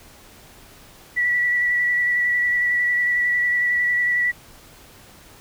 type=tone with vibrato; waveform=sine; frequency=1950 Hz; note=B6; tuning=23 cents flat; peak=-17 dBFS; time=1.16-4.32 s; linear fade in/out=20 ms; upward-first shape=square; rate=11 Hz; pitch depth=12 cents each way; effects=pink hiss -47 dBFS RMS until 5.4 s